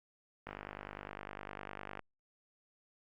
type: click train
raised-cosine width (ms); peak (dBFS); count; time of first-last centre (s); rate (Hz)
0.5; -27; 77; 0.47-1.993; 49.9
effects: Opus 48 kbps